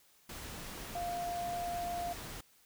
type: tone in noise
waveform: sine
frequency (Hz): 698.5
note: F5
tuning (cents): 0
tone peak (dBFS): -35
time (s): 0.95-2.13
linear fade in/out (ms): 5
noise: pink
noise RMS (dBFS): -45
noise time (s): 0.29-2.41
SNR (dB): +7
effects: white hiss -66 dBFS RMS until 2.65 s